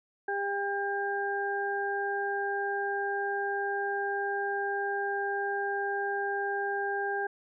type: harmonic tone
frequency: 400.2 Hz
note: G4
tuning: 36 cents sharp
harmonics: 1 / 2 / 4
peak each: -33 / -33 / -33 dBFS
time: 0.28-7.27 s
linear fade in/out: 5 ms
effects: none